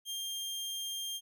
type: tone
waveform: sawtooth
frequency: 3198 Hz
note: G7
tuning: 34 cents sharp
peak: -33 dBFS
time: 0.05-1.21 s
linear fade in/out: 50 ms
effects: none